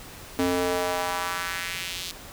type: tone with high-pass filter sweep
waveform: square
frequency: 89 Hz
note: F2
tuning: 33 cents sharp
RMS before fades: -28 dBFS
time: 0.39-2.11 s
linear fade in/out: 0 ms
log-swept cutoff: 280 to 3900 Hz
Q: 1.7
effects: pink hiss -43 dBFS RMS until 2.32 s